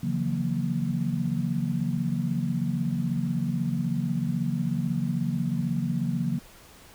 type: chord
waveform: sine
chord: F# dominant seventh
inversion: second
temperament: equal with one note detuned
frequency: 138.59 / 164.81 / 180.98 / 233.1 Hz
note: C#3 / E3 / F#3 / A#3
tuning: 0 / 0 / -38 / 0 cents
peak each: -30 dBFS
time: 0.03-6.39 s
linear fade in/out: 5 ms
effects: pink hiss -51 dBFS RMS until 6.94 s